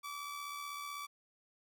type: tone with amplitude modulation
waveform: sawtooth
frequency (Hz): 1153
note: D6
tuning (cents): -32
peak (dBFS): -36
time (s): 0.03-1.07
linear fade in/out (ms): 20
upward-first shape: sine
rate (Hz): 75.9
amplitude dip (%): 40
effects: none